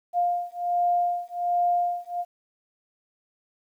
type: beating tone pair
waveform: sine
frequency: 703 / 704.3 Hz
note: F5 / F5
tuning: +11 / +14 cents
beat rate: 1.3 Hz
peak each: -25 dBFS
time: 0.13-2.25 s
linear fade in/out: 50 ms
effects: 10-bit